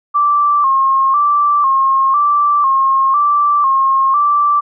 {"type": "tone with vibrato", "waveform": "sine", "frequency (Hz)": 1121, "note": "C#6", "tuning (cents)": 19, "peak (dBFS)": -9, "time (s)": [0.14, 4.61], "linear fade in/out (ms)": 20, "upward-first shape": "square", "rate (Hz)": 1, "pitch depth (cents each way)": 72, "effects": []}